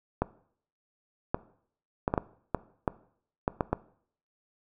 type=clicks; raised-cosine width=1 ms; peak=-11 dBFS; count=10; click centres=0.22 / 1.345 / 2.079 / 2.139 / 2.178 / 2.547 / 2.878 / 3.479 / 3.608 / 3.73 s; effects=noise-tail reverb RT60 0.6 s tail -19 dB re dry